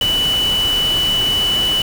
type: tone in noise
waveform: sine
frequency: 2969 Hz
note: F#7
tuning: 5 cents sharp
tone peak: -14 dBFS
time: 0.01-1.82 s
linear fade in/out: 2 ms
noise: pink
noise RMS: -25 dBFS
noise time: 0.01-1.82 s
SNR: +8 dB
effects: none